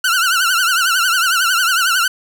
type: tone with vibrato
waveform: sawtooth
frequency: 1432 Hz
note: F6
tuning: 43 cents sharp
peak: -9 dBFS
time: 0.04-2.08 s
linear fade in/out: 5 ms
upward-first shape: triangle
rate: 11 Hz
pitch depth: 150 cents each way
effects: none